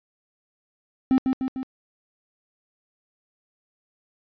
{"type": "tone with echo", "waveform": "triangle", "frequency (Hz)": 261.6, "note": "C4", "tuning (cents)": 0, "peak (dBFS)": -13, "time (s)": [1.11, 1.18], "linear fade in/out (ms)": 0, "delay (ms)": 150, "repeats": 3, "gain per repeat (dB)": -4, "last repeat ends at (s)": 1.63, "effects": ["resampled to 11025 Hz"]}